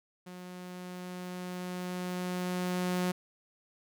sawtooth tone with level ramp, 180.7 Hz, F#3, 41 cents flat, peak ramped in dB -40 to -24 dBFS, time 0.26-3.12 s, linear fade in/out 10 ms, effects none

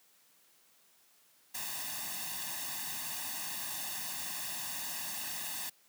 white noise with comb filter, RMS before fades -39 dBFS, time 1.54-5.7 s, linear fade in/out 10 ms, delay 1.1 ms, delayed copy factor +0.85, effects white hiss -66 dBFS RMS until 5.88 s + high-pass 150 Hz 12 dB/octave

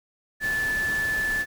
sine tone in noise, 1742 Hz, A6, 18 cents flat, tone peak -23 dBFS, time 0.4-1.46 s, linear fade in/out 50 ms, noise pink, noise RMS -36 dBFS, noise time 0.4-1.46 s, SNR +10 dB, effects none

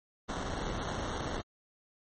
pink noise with sample-and-hold, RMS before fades -36 dBFS, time 0.28-1.42 s, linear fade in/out 20 ms, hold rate 2450 Hz, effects MP3 32 kbps

